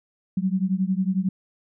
sine beating tone pair, 184 / 195 Hz, F#3 / G3, -9 / -9 cents, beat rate 11 Hz, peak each -23 / -24 dBFS, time 0.37-1.29 s, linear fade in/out 5 ms, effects none

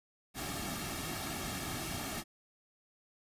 pink noise with comb filter, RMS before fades -39 dBFS, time 0.34-2.24 s, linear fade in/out 50 ms, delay 2 ms, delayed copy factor -0.65, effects resampled to 32000 Hz

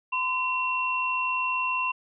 sine tone pair together, 1021 / 2726 Hz, C6 / F7, -43 / -43 cents, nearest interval octave + perfect fourth, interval 1700 cents, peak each -27 dBFS, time 0.12-1.92 s, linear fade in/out 10 ms, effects none

